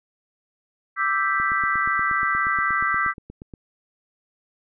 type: chord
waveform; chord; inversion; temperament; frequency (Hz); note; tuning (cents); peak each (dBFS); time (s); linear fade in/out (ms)
sine; E minor seventh; third; equal; 1174.7 / 1318.5 / 1568 / 1975.5; D6 / E6 / G6 / B6; 0 / 0 / 0 / 0; -25; 0.96-3.14; 50
type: click train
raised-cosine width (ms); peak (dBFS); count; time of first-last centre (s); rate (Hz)
3; -25; 19; 1.4-3.538; 8.42
effects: none